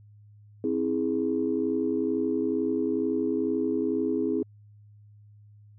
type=chord; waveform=sine; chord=C augmented; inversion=none; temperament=equal with one note detuned; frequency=261.6 / 323.8 / 415.3 Hz; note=C4 / E4 / G#4; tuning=0 / -31 / 0 cents; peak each=-28 dBFS; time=0.64-4.43 s; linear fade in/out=2 ms; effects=tanh soft clip ceiling -14 dBFS + added 104 Hz sine -50 dBFS peak until 5.78 s